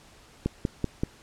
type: click train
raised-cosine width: 3 ms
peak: -12 dBFS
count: 4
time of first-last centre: 0.46-1.035 s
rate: 5.22 Hz
effects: pink hiss -54 dBFS RMS until 1.22 s + low-pass 9000 Hz 12 dB/octave